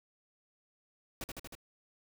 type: noise with echo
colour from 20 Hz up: pink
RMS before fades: -40 dBFS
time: 1.21-1.24 s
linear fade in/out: 2 ms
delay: 78 ms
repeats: 4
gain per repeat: -2 dB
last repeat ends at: 1.552 s
effects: none